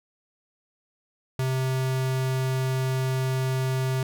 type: tone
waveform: square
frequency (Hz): 130.81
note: C3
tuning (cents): 0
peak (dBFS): -24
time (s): 1.39-4.03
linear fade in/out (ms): 2
effects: none